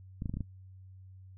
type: clicks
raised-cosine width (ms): 5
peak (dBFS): -23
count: 6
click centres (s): 0.221 / 0.258 / 0.295 / 0.34 / 0.37 / 0.407
effects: noise-tail reverb RT60 0.1 s tail -18 dB re dry + added 94 Hz sine -49 dBFS peak until 1.37 s